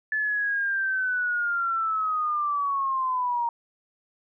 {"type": "linear sweep", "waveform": "sine", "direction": "down", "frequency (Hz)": [1737, 932.3], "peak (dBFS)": -23, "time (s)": [0.12, 3.49], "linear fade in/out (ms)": 2, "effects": []}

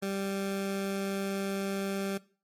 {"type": "tone", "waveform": "20% pulse", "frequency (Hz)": 196, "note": "G3", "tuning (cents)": 0, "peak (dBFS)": -26, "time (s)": [0.02, 2.18], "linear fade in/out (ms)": 10, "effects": ["noise-tail reverb RT60 0.4 s tail -20 dB re dry", "MP3 64 kbps"]}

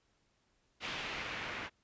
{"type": "noise with low-pass filter sweep", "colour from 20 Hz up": "white", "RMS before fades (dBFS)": -41, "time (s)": [0.8, 1.7], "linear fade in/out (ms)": 50, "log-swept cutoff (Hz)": [3000, 2000], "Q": 1.4, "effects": ["pink hiss -75 dBFS RMS until 1.83 s", "resampled to 16000 Hz"]}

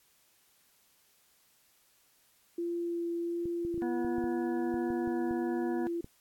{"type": "tone with vibrato", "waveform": "sine", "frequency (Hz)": 341.8, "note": "F4", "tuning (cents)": -37, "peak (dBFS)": -31, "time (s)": [2.58, 6.01], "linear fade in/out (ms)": 5, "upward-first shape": "sine", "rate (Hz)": 1.4, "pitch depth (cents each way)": 8}
{"type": "clicks", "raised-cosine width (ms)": 3, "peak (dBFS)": -30, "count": 12, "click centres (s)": [3.456, 3.65, 3.743, 3.778, 4.048, 4.183, 4.241, 4.742, 4.904, 5.076, 5.31, 6.044]}
{"type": "harmonic tone", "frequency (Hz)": 243.6, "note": "B3", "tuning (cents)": -24, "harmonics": [1, 2, 3, 4, 6, 7], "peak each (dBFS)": [-34, -46, -41, -48, -52, -49], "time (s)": [3.82, 5.87], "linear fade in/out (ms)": 0}
{"effects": ["white hiss -67 dBFS RMS until 6.2 s", "AAC 64 kbps"]}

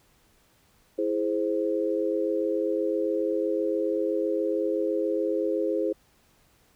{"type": "chord", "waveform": "sine", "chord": "E augmented", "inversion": "none", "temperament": "equal with one note detuned", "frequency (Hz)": [329.6, 417.2, 523.3], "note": ["E4", "G#4", "B#4"], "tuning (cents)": [0, 8, 0], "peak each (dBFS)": -28, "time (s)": [0.98, 5.93], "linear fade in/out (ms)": 10, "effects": ["pink hiss -63 dBFS RMS until 6.75 s"]}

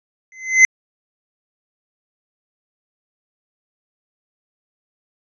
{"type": "tone with exponential growth", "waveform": "square", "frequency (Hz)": 2053, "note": "C7", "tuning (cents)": -33, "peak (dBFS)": -4, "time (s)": [0.32, 0.65], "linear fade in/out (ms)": 1, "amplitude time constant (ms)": 70, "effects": ["resampled to 16000 Hz"]}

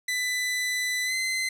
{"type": "tone with pitch glide", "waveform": "sawtooth", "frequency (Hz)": [1997, 2056], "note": ["B6", "C7"], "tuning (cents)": [19, -31], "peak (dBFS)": -22, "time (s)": [0.08, 1.49], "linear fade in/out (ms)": 5, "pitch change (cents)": 50, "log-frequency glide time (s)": [1.05, 1.14], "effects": ["low-pass 12000 Hz 12 dB/octave"]}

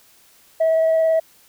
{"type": "tone with vibrato", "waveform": "sine", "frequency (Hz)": 646, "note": "E5", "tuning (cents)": -35, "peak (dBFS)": -12, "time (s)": [0.6, 1.2], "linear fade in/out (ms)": 10, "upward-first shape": "triangle", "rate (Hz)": 18, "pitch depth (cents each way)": 13, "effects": ["tanh soft clip ceiling -12 dBFS", "white hiss -53 dBFS RMS until 1.48 s"]}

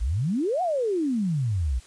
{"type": "exponential two-way sweep", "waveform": "sine", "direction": "up then down", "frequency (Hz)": [49.5, 758, 56.9], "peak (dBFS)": -22, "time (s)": [0, 1.8], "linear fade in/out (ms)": 20, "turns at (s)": 0.62, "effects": ["white hiss -52 dBFS RMS until 1.86 s", "resampled to 22050 Hz"]}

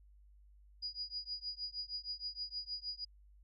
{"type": "tone with tremolo", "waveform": "sine", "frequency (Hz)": 4900, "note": "D#8", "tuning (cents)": -27, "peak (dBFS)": -36, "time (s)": [0.82, 3.05], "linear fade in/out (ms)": 10, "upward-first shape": "triangle", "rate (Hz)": 6.4, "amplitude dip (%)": 100, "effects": ["added 50 Hz sine -59 dBFS peak until 3.43 s"]}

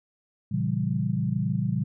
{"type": "chord", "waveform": "sine", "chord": "A# diminished seventh", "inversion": "none", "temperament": "equal with one note detuned", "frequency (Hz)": [116.54, 138.59, 169.06, 196], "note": ["A#2", "C#3", "E3", "G3"], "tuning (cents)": [0, 0, 44, 0], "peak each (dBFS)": -29, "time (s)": [0.51, 1.84], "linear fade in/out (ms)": 10, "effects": []}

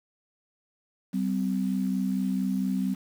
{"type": "tone pair together", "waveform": "sine", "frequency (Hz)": [192.23, 256.6], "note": ["G3", "C4"], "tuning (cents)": [-34, -34], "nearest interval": "perfect fourth", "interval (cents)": 500, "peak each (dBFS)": [-26, -29], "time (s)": [1.13, 2.95], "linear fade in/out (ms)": 20, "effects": ["8-bit"]}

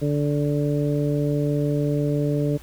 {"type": "harmonic tone", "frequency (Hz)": 145.9, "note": "D3", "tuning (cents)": -11, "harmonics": [1, 2, 3, 4], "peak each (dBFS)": [-22, -25, -27, -30], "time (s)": [0.01, 2.58], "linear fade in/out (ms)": 20, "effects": ["added 60 Hz sine -45 dBFS peak until 2.62 s", "pink hiss -48 dBFS RMS until 2.62 s"]}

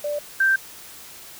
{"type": "tone pair in turn", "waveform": "sine", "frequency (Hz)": [587.3, 1567.9], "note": ["D5", "G6"], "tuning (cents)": [0, 0], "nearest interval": "octave + perfect fourth", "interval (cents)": 1700, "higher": "second", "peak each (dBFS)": [-23, -15], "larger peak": "second", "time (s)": [[0.04, 0.19], [0.4, 0.56]], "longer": "second", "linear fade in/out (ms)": 5, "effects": ["white hiss -42 dBFS RMS until 1.39 s"]}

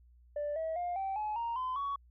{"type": "tone with pitch steps", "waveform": "sine", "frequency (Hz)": [587.3, 644.2, 706.5, 774.9, 850, 932.3, 1022.5, 1121.6], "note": ["D5", "E5", "F5", "G5", "G#5", "A#5", "C6", "C#6"], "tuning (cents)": [0, -40, 20, -20, 40, 0, -40, 20], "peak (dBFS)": -31, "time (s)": [0.36, 1.96], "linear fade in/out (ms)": 5, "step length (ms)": 200, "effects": ["tanh soft clip ceiling -30 dBFS", "added 60 Hz sine -58 dBFS peak until 2.1 s"]}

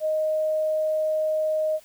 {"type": "tone", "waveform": "sine", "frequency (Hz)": 622.3, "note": "D#5", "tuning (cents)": 0, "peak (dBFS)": -21, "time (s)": [0, 1.8], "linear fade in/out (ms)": 50, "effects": ["white hiss -54 dBFS RMS until 1.84 s"]}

